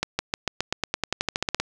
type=accelerating click train; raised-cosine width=0.2 ms; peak=-6 dBFS; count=17; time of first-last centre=0.03-1.6 s; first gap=160 ms; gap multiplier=0.93; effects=none